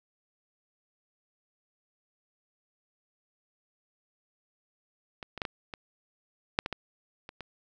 clicks, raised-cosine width 0.3 ms, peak -23 / -23 / -15 / -17 / -22 / -7 / -16 / -17 / -26 / -24 dBFS, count 10, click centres 5.228 / 5.377 / 5.418 / 5.452 / 5.738 / 6.589 / 6.661 / 6.727 / 7.291 / 7.407 s, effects none

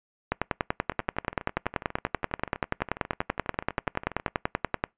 two click trains, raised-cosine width 0.5 ms, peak -9 / -21 dBFS, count 48 / 42, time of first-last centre 0.32-4.839 / 0.92-4.281 s, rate 10.4 / 12.2 Hz, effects noise-tail reverb RT60 0.2 s tail -26 dB re dry + resampled to 8000 Hz

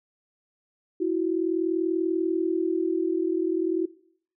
sine tone pair together, 329.6 / 370 Hz, E4 / F#4, 0 / 0 cents, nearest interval major second, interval 200 cents, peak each -25 dBFS, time 1-3.86 s, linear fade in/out 10 ms, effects noise-tail reverb RT60 0.6 s tail -20 dB re dry

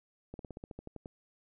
slowing click train, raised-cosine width 2 ms, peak -30 dBFS, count 11, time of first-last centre 0.34-1.058 s, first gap 52 ms, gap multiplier 1.07, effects none

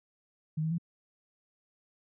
sine tone with pitch steps, 155.9 / 159.6 / 168.6 Hz, D#3 / D#3 / E3, +4 / +44 / +39 cents, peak -28 dBFS, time 0.57-0.783 s, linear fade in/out 10 ms, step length 71 ms, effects none

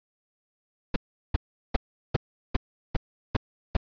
brown noise bursts, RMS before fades -21 dBFS, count 8, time 0.94-3.768 s, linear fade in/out 5 ms, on 21 ms, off 380 ms, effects resampled to 11025 Hz

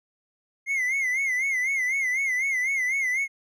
triangle tone with vibrato, 2093 Hz, C7, in tune, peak -21 dBFS, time 0.66-3.28 s, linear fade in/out 50 ms, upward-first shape sine, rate 4 Hz, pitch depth 100 cents each way, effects none

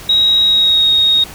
sine tone with pitch glide, 3810 to 3745 Hz, A#7 to A#7, +37 to +7 cents, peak -8 dBFS, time 0.09-1.24 s, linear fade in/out 5 ms, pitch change -30 cents, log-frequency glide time 0.42-0.9 s, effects pink hiss -33 dBFS RMS until 1.34 s

